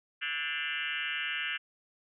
sine tone with frequency modulation, 2219 Hz, C#7, 1 cent sharp, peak -31 dBFS, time 0.21-1.58 s, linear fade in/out 20 ms, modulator 152 Hz, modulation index 5.1, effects none

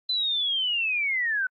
sine linear sweep, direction down, 4058 to 1480 Hz, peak -23 dBFS, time 0.09-1.47 s, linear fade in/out 5 ms, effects AAC 48 kbps

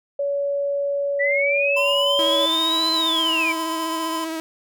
sine tone, 565 Hz, C#5, 33 cents sharp, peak -20 dBFS, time 0.19-2.46 s, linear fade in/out 5 ms
sine linear two-way sweep, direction up then down, 1937 to 4078 to 2251 Hz, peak -19 dBFS, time 1.19-3.53 s, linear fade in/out 20 ms, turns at 2.92 s
square tone with tremolo, 1017 Hz, C6, 50 cents flat, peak -25 dBFS, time 1.76-4.25 s, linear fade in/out 10 ms, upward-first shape triangle, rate 9.3 Hz, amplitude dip 30%
sawtooth tone with vibrato, 322.7 Hz, E4, 37 cents flat, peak -22 dBFS, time 2.19-4.4 s, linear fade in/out 0 ms, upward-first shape sine, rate 15 Hz, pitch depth 22 cents each way
effects none

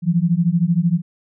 sine beating tone pair, 164.81 / 177.81 Hz, E3 / F3, 0 / +31 cents, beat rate 13 Hz, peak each -17 dBFS, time 0.02-1.02 s, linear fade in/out 50 ms, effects none

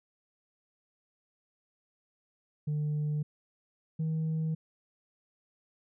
sine tone pair in turn, 150 / 158.92 Hz, D3 / D#3, +37 / +37 cents, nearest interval minor second, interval 100 cents, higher second, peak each -26 dBFS, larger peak neither, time 2.67-3.23 / 3.99-4.55 s, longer neither, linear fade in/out 10 ms, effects tanh soft clip ceiling -27 dBFS

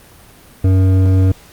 triangle tone with hard clipping, 94.2 Hz, F#2, 32 cents sharp, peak -10 dBFS, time 0.64-1.32 s, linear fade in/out 5 ms, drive 14 dB, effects pink hiss -43 dBFS RMS until 1.52 s + Opus 32 kbps

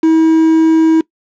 triangle tone with quantisation, 321.6 Hz, E4, 43 cents flat, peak -4 dBFS, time 0.03-1.01 s, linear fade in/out 5 ms, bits 4, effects noise-tail reverb RT60 0.1 s tail -21 dB re dry + low-pass 3000 Hz 12 dB/octave

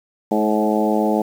harmonic tone with a mistuned harmonic, 107 Hz, A2, 48 cents flat, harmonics 2 / 3 / 4 / 5 / 6 / 7 / 8, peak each -20 / -22 / -23 / -24 / -25 / -25 / -26 dBFS, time 0.31-1.22 s, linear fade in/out 5 ms, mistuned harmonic 5, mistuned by +15 cents, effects 7-bit

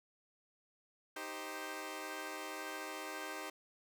10% pulse chord, C minor, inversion first, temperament equal, 311.1 / 392 / 523.3 Hz, Eb4 / G4 / C5, 0 / 0 / 0 cents, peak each -38 / -38 / -39 dBFS, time 1.16-3.5 s, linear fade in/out 5 ms, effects none

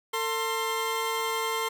20% pulse tone pair together, 450.2 / 1054 Hz, A4 / C6, +40 / +12 cents, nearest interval octave + minor third, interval 1472 cents, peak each -25 dBFS, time 0.13-1.69 s, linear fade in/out 10 ms, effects none

